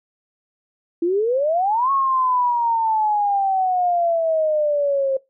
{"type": "exponential two-way sweep", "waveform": "sine", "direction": "up then down", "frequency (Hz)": [329.6, 1104, 531], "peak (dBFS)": -16, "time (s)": [1.02, 5.17], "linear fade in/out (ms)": 5, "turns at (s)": 1.91, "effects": ["noise-tail reverb RT60 0.2 s tail -21 dB re dry"]}